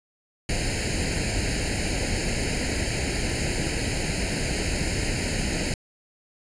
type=noise with comb filter; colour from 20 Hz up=pink; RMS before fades=-26 dBFS; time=0.49-5.74 s; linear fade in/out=2 ms; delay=0.43 ms; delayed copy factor=+0.9; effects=resampled to 22050 Hz